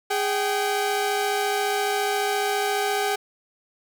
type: tone pair together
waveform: sawtooth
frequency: 412 / 769.5 Hz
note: G#4 / G5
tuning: -14 / -32 cents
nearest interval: major seventh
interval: 1082 cents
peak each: -21 dBFS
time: 0.1-3.16 s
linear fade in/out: 10 ms
effects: none

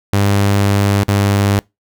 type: tone with dropouts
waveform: sawtooth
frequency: 100.4 Hz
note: G2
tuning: 42 cents sharp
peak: -7 dBFS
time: 0.13-1.59 s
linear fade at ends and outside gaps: 0 ms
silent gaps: 1.033-1.083 s
effects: noise-tail reverb RT60 0.2 s tail -25 dB re dry

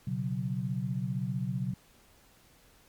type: chord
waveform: sine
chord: B suspended second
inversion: none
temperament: just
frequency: 123.47 / 138.9 / 185.21 Hz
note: B2 / C#3 / F#3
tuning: 0 / +4 / +2 cents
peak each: -34 dBFS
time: 0.07-1.74 s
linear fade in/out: 5 ms
effects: pink hiss -61 dBFS RMS until 2.88 s + MP3 96 kbps

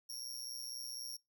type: tone with amplitude modulation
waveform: sawtooth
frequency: 5570 Hz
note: F8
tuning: 5 cents flat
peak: -36 dBFS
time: 0.09-1.17 s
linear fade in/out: 10 ms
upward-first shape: sine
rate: 124 Hz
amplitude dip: 90%
effects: noise-tail reverb RT60 0.2 s tail -25 dB re dry

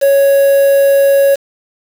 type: tone with quantisation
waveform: triangle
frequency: 554.4 Hz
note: C#5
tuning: in tune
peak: -4 dBFS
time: 0.01-1.36 s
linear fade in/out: 20 ms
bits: 4
effects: none

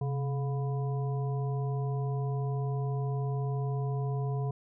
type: harmonic tone with a mistuned harmonic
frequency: 141.7 Hz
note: C#3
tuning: 38 cents sharp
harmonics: 1 / 3 / 5 / 7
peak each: -29 / -39 / -43 / -46 dBFS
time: 0.01-4.51 s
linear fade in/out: 5 ms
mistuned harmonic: 1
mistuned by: -110 cents
effects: none

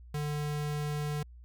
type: tone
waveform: square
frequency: 148.3 Hz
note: D3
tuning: 17 cents sharp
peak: -32 dBFS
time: 0.14-1.23 s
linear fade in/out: 5 ms
effects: added 60 Hz sine -48 dBFS peak until 1.44 s

